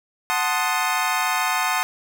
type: chord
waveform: 25% pulse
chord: F# diminished seventh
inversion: none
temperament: equal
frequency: 740 / 880 / 1046.5 / 1244.5 Hz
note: F#5 / A5 / C6 / Eb6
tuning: 0 / 0 / 0 / 0 cents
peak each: -22 dBFS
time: 0.3-1.83 s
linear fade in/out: 0 ms
effects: none